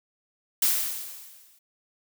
blue noise with exponential decay, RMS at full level -20 dBFS, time 0.62-1.59 s, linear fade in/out 5 ms, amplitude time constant 210 ms, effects none

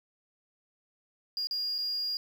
sine tone with dropouts, 4837 Hz, D#8, 50 cents flat, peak -28 dBFS, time 1.37-2.17 s, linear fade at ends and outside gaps 1 ms, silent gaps 1.471-1.51 / 1.782-1.786 s, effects tanh soft clip ceiling -27 dBFS + 9-bit

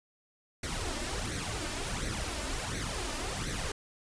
pink noise with flanger, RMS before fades -35 dBFS, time 0.63-3.72 s, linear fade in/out 5 ms, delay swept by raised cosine 0.49 to 3.39 ms, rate 1.4 Hz, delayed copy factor +0.65, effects resampled to 22050 Hz

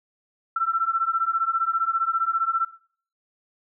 sine beating tone pair, 1334 / 1349 Hz, E6 / E6, +20 / +40 cents, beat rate 15 Hz, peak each -24 dBFS, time 0.56-2.65 s, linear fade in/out 5 ms, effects noise-tail reverb RT60 0.5 s tail -18 dB re dry

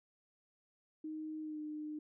sine tone with pitch glide, 311.1 to 303.5 Hz, D#4 to D#4, 0 to -43 cents, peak -40 dBFS, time 1.04-1.99 s, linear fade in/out 5 ms, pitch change -43 cents, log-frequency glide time 1.41-1.6 s, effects none

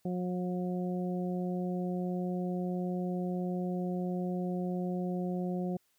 harmonic tone, 180.3 Hz, F#3, 45 cents flat, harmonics 1 / 2 / 3 / 4, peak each -32 / -38 / -42 / -44 dBFS, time 0.05-5.77 s, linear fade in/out 5 ms, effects white hiss -73 dBFS RMS until 5.98 s

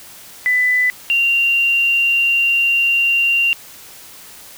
sine tone pair in turn, 1996 / 2770 Hz, B6 / F7, +18 / -15 cents, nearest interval tritone, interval 567 cents, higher second, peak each -12 dBFS, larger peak neither, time 0.46-0.9 / 1.1-3.53 s, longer second, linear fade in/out 0 ms, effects white hiss -39 dBFS RMS until 4.57 s

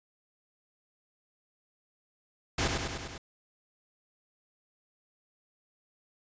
pink noise with echo, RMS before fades -28 dBFS, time 2.58-2.68 s, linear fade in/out 5 ms, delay 100 ms, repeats 5, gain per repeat -3 dB, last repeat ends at 3.18 s, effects resampled to 16000 Hz

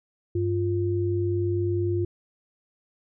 sine tone pair together, 98.64 / 349.2 Hz, G2 / F4, +11 / 0 cents, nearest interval octave + minor seventh, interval 2189 cents, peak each -25 dBFS, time 0.35-2.05 s, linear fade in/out 5 ms, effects none

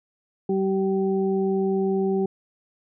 harmonic tone, 192.5 Hz, G3, 31 cents flat, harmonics 1 / 2 / 4, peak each -24 / -22 / -34 dBFS, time 0.49-2.26 s, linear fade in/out 5 ms, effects none

